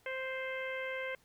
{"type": "harmonic tone", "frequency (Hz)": 523.3, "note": "C5", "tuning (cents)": 0, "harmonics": [1, 2, 3, 4, 5, 6], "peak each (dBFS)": [-39, -48, -43, -41, -49, -53], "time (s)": [0.06, 1.15], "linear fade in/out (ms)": 2, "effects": ["pink hiss -68 dBFS RMS until 1.24 s"]}